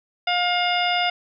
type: harmonic tone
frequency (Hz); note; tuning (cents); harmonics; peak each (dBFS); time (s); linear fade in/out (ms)
710; F5; +28; 1 / 2 / 3 / 4 / 5 / 7; -22 / -28 / -26 / -26 / -29 / -34; 0.27-1.1; 5
effects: none